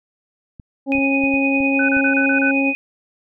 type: clicks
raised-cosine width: 5 ms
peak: -25 dBFS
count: 7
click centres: 0.598 / 0.953 / 0.983 / 1.238 / 1.34 / 1.605 / 1.968 s
type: harmonic tone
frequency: 273 Hz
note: C#4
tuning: 26 cents flat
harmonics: 1 / 2 / 3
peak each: -17 / -24 / -29 dBFS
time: 0.86-2.74 s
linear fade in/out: 50 ms
type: tone with tremolo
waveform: sine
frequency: 2489 Hz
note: D#7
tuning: in tune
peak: -17 dBFS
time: 0.92-2.75 s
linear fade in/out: 0 ms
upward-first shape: triangle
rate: 9.8 Hz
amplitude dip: 50%
type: tone bursts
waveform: sine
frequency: 1500 Hz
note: F#6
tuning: 23 cents sharp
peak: -18 dBFS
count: 6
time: 1.79-2.512 s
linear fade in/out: 5 ms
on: 97 ms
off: 28 ms
effects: none